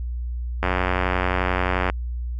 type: click train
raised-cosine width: 0.5 ms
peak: -6 dBFS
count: 117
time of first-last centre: 0.63-1.899 s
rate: 91.4 Hz
effects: added 60 Hz sine -25 dBFS peak until 2.39 s